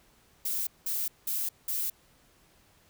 violet noise bursts, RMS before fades -31 dBFS, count 4, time 0.45-1.9 s, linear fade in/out 5 ms, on 220 ms, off 190 ms, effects pink hiss -63 dBFS RMS until 2.89 s

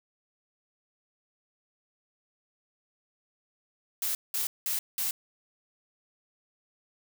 blue noise bursts, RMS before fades -30 dBFS, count 4, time 4.02-5.11 s, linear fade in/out 2 ms, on 130 ms, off 190 ms, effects none

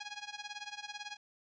10% pulse tone with tremolo, 828 Hz, G#5, 5 cents flat, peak -31 dBFS, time 0-1.17 s, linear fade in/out 10 ms, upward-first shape sine, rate 18 Hz, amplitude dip 85%, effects resampled to 16000 Hz + 12-bit

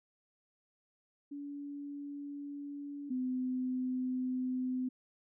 sine tone pair in turn, 285.8 / 255 Hz, D4 / C4, -47 / -44 cents, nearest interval major second, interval 197 cents, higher first, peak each -40 / -32 dBFS, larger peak second, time 1.31-3.1 / 3.1-4.89 s, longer neither, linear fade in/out 10 ms, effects none

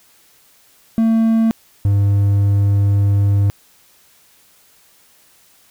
triangle tone pair in turn, 224.9 / 100.45 Hz, A3 / G2, +38 / +43 cents, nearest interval octave + major second, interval 1395 cents, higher first, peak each -9 dBFS, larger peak neither, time 0.98-1.51 / 1.85-3.5 s, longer second, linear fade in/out 0 ms, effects white hiss -52 dBFS RMS until 5.7 s

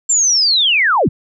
sine linear sweep, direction down, 7430 to 70.3 Hz, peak -10 dBFS, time 0.09-1.09 s, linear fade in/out 10 ms, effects none

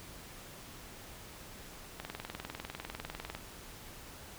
click train, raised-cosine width 0.3 ms, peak -23 dBFS, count 28, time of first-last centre 2-3.35 s, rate 20 Hz, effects pink hiss -50 dBFS RMS until 4.38 s

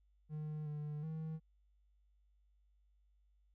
triangle tone with pitch steps, 152.7 / 149.4 / 158.7 Hz, D#3 / D3 / D#3, -32 / +30 / +35 cents, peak -38 dBFS, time 0.29-1.4 s, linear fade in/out 50 ms, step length 370 ms, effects added 50 Hz sine -69 dBFS peak until 3.54 s

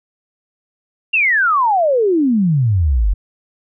sine exponential sweep, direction down, 2809 to 43.65 Hz, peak -11 dBFS, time 1.13-3.14 s, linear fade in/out 10 ms, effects none

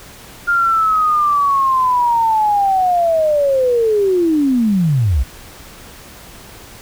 sine linear sweep, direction down, 1411 to 54.7 Hz, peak -11 dBFS, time 0.47-5.24 s, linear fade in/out 20 ms, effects pink hiss -38 dBFS RMS until 6.81 s

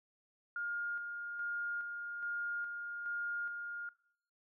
sine tone with tremolo, 1416 Hz, F6, 23 cents sharp, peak -36 dBFS, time 0.56-3.89 s, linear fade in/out 2 ms, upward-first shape square, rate 1.2 Hz, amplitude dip 40%, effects noise-tail reverb RT60 0.6 s tail -20 dB re dry

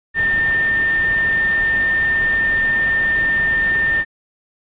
sine tone in noise, 1807 Hz, A6, 46 cents sharp, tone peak -14 dBFS, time 0.14-4.05 s, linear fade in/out 50 ms, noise pink, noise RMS -29 dBFS, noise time 0.14-4.05 s, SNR +12 dB, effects resampled to 8000 Hz

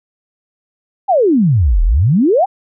sine exponential two-way sweep, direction down then up, 840 to 36.46 to 840 Hz, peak -8 dBFS, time 1.08-2.46 s, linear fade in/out 20 ms, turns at 1.83 s, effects none

